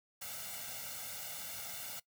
white noise with comb filter, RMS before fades -44 dBFS, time 0.21-2 s, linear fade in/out 10 ms, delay 1.4 ms, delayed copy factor +1, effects noise-tail reverb RT60 0.1 s tail -20 dB re dry + high-pass 80 Hz 12 dB/octave

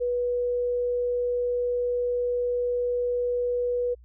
sine tone, 488.5 Hz, B4, 19 cents flat, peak -23 dBFS, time 0-3.95 s, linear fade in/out 20 ms, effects added 60 Hz sine -48 dBFS peak until 4.04 s

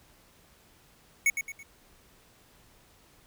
square tone with echo, 2217 Hz, C#7, in tune, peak -21 dBFS, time 1.26-1.3 s, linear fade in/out 2 ms, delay 110 ms, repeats 3, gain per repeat -8 dB, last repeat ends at 1.63 s, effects pink hiss -60 dBFS RMS until 3.26 s

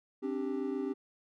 triangle chord, C suspended second, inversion none, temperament equal with one note detuned, 266.2 / 293.7 / 392 Hz, C4 / D4 / G4, +30 / 0 / 0 cents, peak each -34 / -36 / -34 dBFS, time 0.22-0.94 s, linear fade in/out 20 ms, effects none

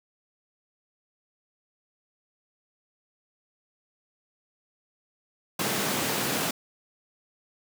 pink high-pass noise, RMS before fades -28 dBFS, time 5.59-6.51 s, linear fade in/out 5 ms, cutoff 140 Hz, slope 24 dB/octave, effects none

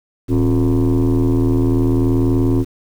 sine tone with frequency modulation, 189.5 Hz, F#3, 42 cents sharp, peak -9 dBFS, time 0.28-2.65 s, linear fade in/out 50 ms, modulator 80.5 Hz, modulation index 2.1, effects tanh soft clip ceiling -11 dBFS + 7-bit

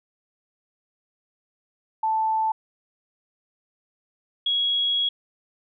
sine tone pair in turn, 880 / 3322 Hz, A5 / G#7, 0 / 0 cents, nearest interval octave + major seventh, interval 2300 cents, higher second, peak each -20 dBFS, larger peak neither, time 2.03-2.52 / 4.46-5.09 s, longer second, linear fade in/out 5 ms, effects none

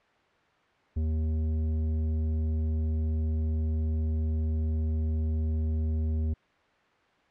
triangle tone with tanh clipping, 78.7 Hz, D#2, 20 cents sharp, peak -27 dBFS, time 0.96-6.34 s, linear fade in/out 10 ms, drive 14 dB, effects white hiss -63 dBFS RMS until 7.3 s + low-pass 2000 Hz 12 dB/octave

